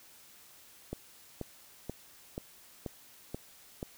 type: click train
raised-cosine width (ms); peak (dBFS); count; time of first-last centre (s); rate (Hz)
2; -23; 7; 0.93-3.829; 2.07
effects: white hiss -57 dBFS RMS until 3.97 s